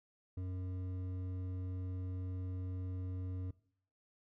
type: tone with hard clipping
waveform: sine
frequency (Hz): 92.2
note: F#2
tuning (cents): -6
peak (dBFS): -40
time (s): 0.37-3.51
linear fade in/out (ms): 5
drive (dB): 9
effects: noise-tail reverb RT60 0.6 s tail -20 dB re dry